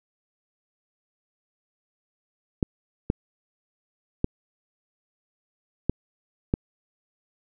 clicks, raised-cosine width 3 ms, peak -8 dBFS, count 5, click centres 2.628 / 3.101 / 4.244 / 5.896 / 6.539 s, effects none

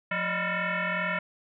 sine tone with frequency modulation, 220.7 Hz, A3, 5 cents sharp, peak -26 dBFS, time 0.11-1.19 s, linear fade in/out 5 ms, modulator 399 Hz, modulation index 5.6, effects none

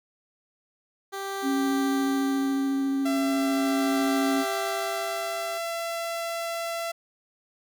15% pulse tone with tremolo, 392 Hz, G4, in tune, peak -22 dBFS, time 1.12-5.59 s, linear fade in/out 20 ms, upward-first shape sine, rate 0.39 Hz, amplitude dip 75%
sine tone with vibrato, 273.4 Hz, C#4, 24 cents flat, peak -23 dBFS, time 1.42-4.45 s, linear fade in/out 50 ms, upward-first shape square, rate 14 Hz, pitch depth 9 cents each way
sawtooth tone, 673 Hz, E5, 36 cents sharp, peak -25 dBFS, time 3.05-6.92 s, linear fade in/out 10 ms
effects none

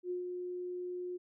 sine tone with ADSR envelope, 359 Hz, F4, 48 cents sharp, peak -33 dBFS, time 0.03-1.18 s, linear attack 74 ms, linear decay 130 ms, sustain -4 dB, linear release 21 ms, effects none

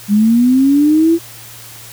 sine linear sweep, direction up, 200.3 to 339.7 Hz, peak -7 dBFS, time 0.08-1.19 s, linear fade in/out 50 ms, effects added 115 Hz sine -41 dBFS peak until 1.92 s + white hiss -35 dBFS RMS until 1.92 s

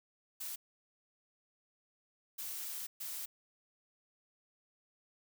blue noise bursts at uneven times, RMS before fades -42 dBFS, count 3, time 0.4-0.56 / 2.38-2.87 / 3-3.26 s, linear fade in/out 10 ms, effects none

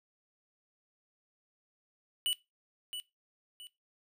square tone with echo, 2960 Hz, F#7, in tune, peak -29 dBFS, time 2.26-2.33 s, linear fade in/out 0 ms, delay 670 ms, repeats 2, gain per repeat -9 dB, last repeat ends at 3.67 s, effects noise-tail reverb RT60 0.2 s tail -18 dB re dry

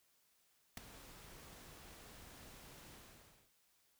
pink noise with ADSR envelope, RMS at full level -41 dBFS, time 0.77-3.52 s, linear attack 4 ms, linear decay 8 ms, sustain -16 dB, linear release 610 ms, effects white hiss -75 dBFS RMS until 3.99 s

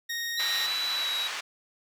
20% pulse tone, 1864.7 Hz, A#6, in tune, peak -25 dBFS, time 0.09-0.67 s, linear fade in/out 10 ms
triangle tone with pitch glide, 3951 to 3874 Hz, B7 to B7, 0 to -34 cents, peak -27 dBFS, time 0.37-1.28 s, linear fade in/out 10 ms, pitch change -34 cents, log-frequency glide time 0.94-1.12 s
pink band-pass noise, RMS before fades -35 dBFS, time 0.39-1.41 s, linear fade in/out 10 ms, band 1300 to 4900 Hz, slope 12 dB/octave
effects none

